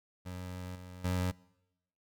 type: tone with level steps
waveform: 25% pulse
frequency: 90.7 Hz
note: F#2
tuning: 34 cents flat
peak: -36 / -42 / -26 dBFS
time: 0.25-1.32 s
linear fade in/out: 20 ms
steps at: 0.75 / 1.04 s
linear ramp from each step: 10 ms
effects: noise-tail reverb RT60 0.9 s tail -23 dB re dry